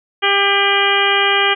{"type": "harmonic tone with a mistuned harmonic", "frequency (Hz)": 398.7, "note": "G4", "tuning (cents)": 29, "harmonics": [1, 2, 3, 4, 5, 6, 7, 8], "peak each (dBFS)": [-20, -20, -20, -20, -20, -20, -20, -20], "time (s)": [0.22, 1.55], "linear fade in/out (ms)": 20, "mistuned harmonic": 7, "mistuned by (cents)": 57, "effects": []}